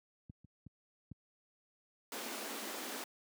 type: clicks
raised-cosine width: 5 ms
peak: -35 / -43 / -37 / -33 dBFS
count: 4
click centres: 0.298 / 0.446 / 0.666 / 1.116 s
type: high-pass noise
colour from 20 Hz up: pink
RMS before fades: -43 dBFS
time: 2.12-3.04 s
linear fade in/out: 2 ms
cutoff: 210 Hz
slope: 96 dB/octave
effects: high-pass 100 Hz 12 dB/octave

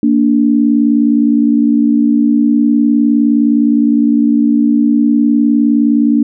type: tone pair together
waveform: sine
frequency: 231.3 / 290.9 Hz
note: A#3 / D4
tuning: -13 / -16 cents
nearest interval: major third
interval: 397 cents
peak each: -10 dBFS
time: 0.03-6.23 s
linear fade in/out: 2 ms
effects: none

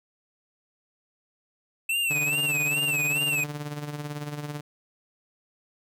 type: tone with vibrato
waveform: square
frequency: 2637 Hz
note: E7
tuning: in tune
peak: -24 dBFS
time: 1.89-3.44 s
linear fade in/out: 5 ms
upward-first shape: sine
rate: 2.4 Hz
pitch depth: 110 cents each way
type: tone with tremolo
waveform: sawtooth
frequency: 147.4 Hz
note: D3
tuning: 7 cents sharp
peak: -26 dBFS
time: 2.1-4.61 s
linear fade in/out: 10 ms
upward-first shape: sine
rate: 18 Hz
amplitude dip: 60%
effects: none

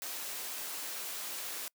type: high-pass noise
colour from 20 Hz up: white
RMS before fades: -40 dBFS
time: 0.02-1.68 s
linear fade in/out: 0 ms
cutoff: 320 Hz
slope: 12 dB/octave
effects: noise-tail reverb RT60 0.1 s tail -26 dB re dry

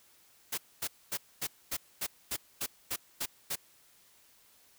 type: noise bursts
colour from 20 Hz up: white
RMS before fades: -34 dBFS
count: 11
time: 0.52-3.558 s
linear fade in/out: 10 ms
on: 58 ms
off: 240 ms
effects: white hiss -63 dBFS RMS until 4.78 s

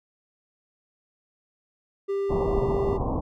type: tone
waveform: triangle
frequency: 395.8 Hz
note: G4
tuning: 17 cents sharp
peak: -22 dBFS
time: 2.08-2.98 s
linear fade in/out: 20 ms
type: low-pass noise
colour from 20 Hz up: pink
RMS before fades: -27 dBFS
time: 2.29-3.21 s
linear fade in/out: 20 ms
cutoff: 1100 Hz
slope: 96 dB/octave
effects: none

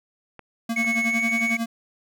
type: clicks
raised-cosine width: 0.5 ms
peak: -26 dBFS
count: 3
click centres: 0.393 / 0.847 / 0.985 s
type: tone with tremolo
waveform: square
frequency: 229.7 Hz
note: A#3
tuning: 25 cents flat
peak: -23 dBFS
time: 0.69-1.66 s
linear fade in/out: 5 ms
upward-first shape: sine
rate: 11 Hz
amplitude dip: 80%
type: tone with pitch glide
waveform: triangle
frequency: 2200 to 2224 Hz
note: C#7 to C#7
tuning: -14 to +5 cents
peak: -20 dBFS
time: 0.76-1.57 s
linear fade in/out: 5 ms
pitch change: +19 cents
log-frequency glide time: 1.06-1.21 s
effects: none

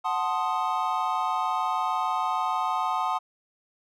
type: chord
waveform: triangle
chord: F# diminished seventh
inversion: none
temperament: equal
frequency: 740 / 880 / 1046.5 / 1244.5 Hz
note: F#5 / A5 / C6 / Eb6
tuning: 0 / 0 / 0 / 0 cents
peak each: -28 dBFS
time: 0.04-3.19 s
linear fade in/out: 20 ms
effects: none

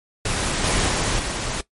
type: noise with level steps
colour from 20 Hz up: pink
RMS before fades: -23 / -20 / -22 / -26 dBFS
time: 0.25-1.61 s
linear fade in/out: 5 ms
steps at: 0.63 / 0.87 / 1.18 s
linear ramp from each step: 20 ms
effects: noise-tail reverb RT60 0.1 s tail -17 dB re dry + MP3 48 kbps

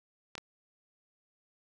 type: clicks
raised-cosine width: 0.2 ms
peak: -23 dBFS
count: 2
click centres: 0.353 / 0.38 s
effects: none

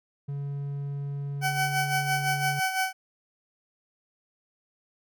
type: tone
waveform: triangle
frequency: 141.3 Hz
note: C#3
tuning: 34 cents sharp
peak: -28 dBFS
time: 0.28-2.6 s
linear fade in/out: 10 ms
type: tone with tremolo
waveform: 20% pulse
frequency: 757 Hz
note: F#5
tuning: 39 cents sharp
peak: -18 dBFS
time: 1.41-2.93 s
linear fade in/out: 50 ms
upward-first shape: sine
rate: 5.9 Hz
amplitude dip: 60%
effects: none

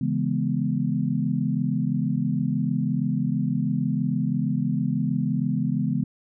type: chord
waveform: sine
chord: C# minor seventh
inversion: none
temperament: equal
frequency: 138.59 / 164.81 / 207.7 / 246.9 Hz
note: C#3 / E3 / G#3 / B3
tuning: 0 / 0 / 0 / 0 cents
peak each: -27 dBFS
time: 0.01-6.04 s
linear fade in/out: 5 ms
effects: none

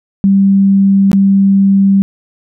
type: tone with dropouts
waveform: sine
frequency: 196 Hz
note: G3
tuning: in tune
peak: -5 dBFS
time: 0.24-2.02 s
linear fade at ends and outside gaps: 0 ms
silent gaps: 1.116-1.131 s
effects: none

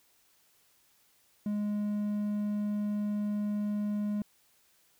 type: tone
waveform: triangle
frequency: 207.7 Hz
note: G#3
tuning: in tune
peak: -27 dBFS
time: 1.46-4.22 s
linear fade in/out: 2 ms
effects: white hiss -67 dBFS RMS until 4.99 s

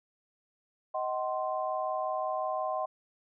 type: chord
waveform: sine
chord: C diminished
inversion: first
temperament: just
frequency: 627.9 / 753.5 / 1046.5 Hz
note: Eb5 / Gb5 / C6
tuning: +16 / +31 / 0 cents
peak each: -33 / -34 / -35 dBFS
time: 0.94-2.86 s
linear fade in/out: 10 ms
effects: none

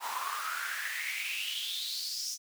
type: noise with high-pass filter sweep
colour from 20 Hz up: pink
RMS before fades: -36 dBFS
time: 0-2.38 s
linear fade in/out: 50 ms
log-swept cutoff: 900 to 5900 Hz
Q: 7.3
effects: none

